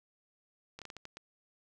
slowing click train, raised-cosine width 0.2 ms, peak -28 dBFS, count 7, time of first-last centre 0.79-1.17 s, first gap 27 ms, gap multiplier 1.34, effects none

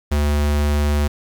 square tone, 73.42 Hz, D2, in tune, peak -16 dBFS, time 0.11-1.08 s, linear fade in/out 10 ms, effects 8-bit

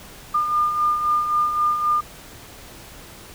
sine beating tone pair, 1204 / 1207.8 Hz, D6 / D6, +43 / +48 cents, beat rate 3.8 Hz, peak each -27 / -18 dBFS, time 0.34-2.01 s, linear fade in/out 10 ms, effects pink hiss -42 dBFS RMS until 3.34 s

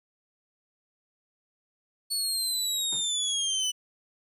25% pulse linear sweep, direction down, 4435 to 2966 Hz, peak -22 dBFS, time 2.1-3.72 s, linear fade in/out 20 ms
brown noise with exponential decay, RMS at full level -32 dBFS, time 2.92-3.15 s, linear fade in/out 5 ms, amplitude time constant 49 ms
effects high-pass 150 Hz 12 dB/octave + resampled to 32000 Hz

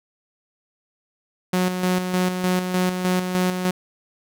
sawtooth tone with tremolo, 182.6 Hz, F#3, 23 cents flat, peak -14 dBFS, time 1.53-3.71 s, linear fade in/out 5 ms, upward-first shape square, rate 3.3 Hz, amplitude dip 50%, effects none

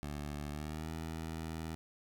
15% pulse tone with pitch glide, 73.42 to 80.53 Hz, D2 to E2, 0 to -40 cents, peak -33 dBFS, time 0.03-1.75 s, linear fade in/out 0 ms, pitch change +160 cents, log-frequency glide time 0.5-0.92 s, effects none

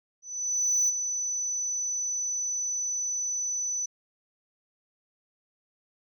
sine tone with ADSR envelope, 5990 Hz, F#8, 20 cents sharp, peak -18 dBFS, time 0.22-3.86 s, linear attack 660 ms, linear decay 30 ms, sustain -9 dB, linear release 8 ms, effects tanh soft clip ceiling -20 dBFS

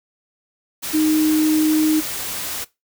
sine tone in noise, 310 Hz, D#4, 6 cents flat, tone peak -14 dBFS, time 0.93-2.01 s, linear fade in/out 20 ms, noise white, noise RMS -27 dBFS, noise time 0.82-2.65 s, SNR +10 dB, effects noise-tail reverb RT60 0.2 s tail -19 dB re dry

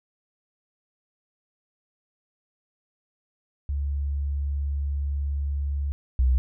sine tone pair in turn, 70.8 / 63.78 Hz, C#2 / C2, +37 / -44 cents, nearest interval major second, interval 181 cents, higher first, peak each -24 / -17 dBFS, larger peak second, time 3.69-5.92 / 6.19-6.38 s, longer first, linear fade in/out 0 ms, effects none

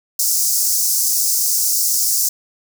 pink high-pass noise, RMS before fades -17 dBFS, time 0.19-2.29 s, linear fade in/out 5 ms, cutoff 5200 Hz, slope 48 dB/octave, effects none

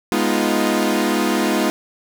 sawtooth chord, F half-diminished seventh, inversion first, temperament equal with one note detuned, 207.7 / 246.2 / 311.1 / 349.2 Hz, Ab3 / Cb4 / Eb4 / F4, 0 / -5 / 0 / 0 cents, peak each -18 dBFS, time 0.12-1.7 s, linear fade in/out 0 ms, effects none

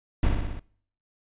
brown noise with echo, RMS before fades -20 dBFS, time 0.23-0.29 s, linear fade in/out 2 ms, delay 61 ms, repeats 5, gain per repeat -3 dB, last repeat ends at 0.595 s, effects noise-tail reverb RT60 0.6 s tail -24 dB re dry + resampled to 8000 Hz

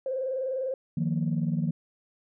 sine tone with vibrato, 523.3 Hz, C5, in tune, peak -27 dBFS, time 0.06-0.74 s, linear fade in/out 2 ms, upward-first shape square, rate 20 Hz, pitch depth 47 cents each way
sine chord, Eb suspended second, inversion none, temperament just, 155.56 / 175.01 / 233.3 Hz, Eb3 / F3 / Bb3, 0 / +4 / +2 cents, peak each -27 / -28 / -30 dBFS, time 0.97-1.71 s, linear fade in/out 5 ms
effects tanh soft clip ceiling -18 dBFS

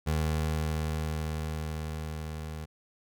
25% pulse tone with level ramp, 78 Hz, D#2, 5 cents sharp, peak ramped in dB -22 to -33 dBFS, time 0.06-2.66 s, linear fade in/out 20 ms, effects none

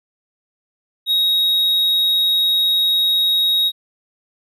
triangle tone, 3782 Hz, A#7, 24 cents sharp, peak -12 dBFS, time 1.06-3.72 s, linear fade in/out 50 ms, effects none

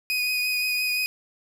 30% pulse tone with vibrato, 2489 Hz, D#7, in tune, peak -20 dBFS, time 0.1-1.06 s, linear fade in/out 0 ms, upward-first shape triangle, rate 5.8 Hz, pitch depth 17 cents each way, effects none

